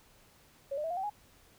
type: tone with pitch steps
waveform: sine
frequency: 554 / 600.7 / 651.3 / 706.1 / 765.6 / 830.1 Hz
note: C#5 / D5 / E5 / F5 / G5 / G#5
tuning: -1 / +39 / -21 / +19 / -41 / -1 cents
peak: -32 dBFS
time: 0.71-1.1 s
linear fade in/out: 10 ms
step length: 65 ms
effects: pink hiss -62 dBFS RMS until 1.58 s